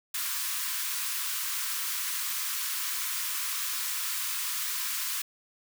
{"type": "high-pass noise", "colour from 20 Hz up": "white", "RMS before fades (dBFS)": -32, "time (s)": [0.14, 5.22], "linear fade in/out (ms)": 5, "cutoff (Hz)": 970, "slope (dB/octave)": 96, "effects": []}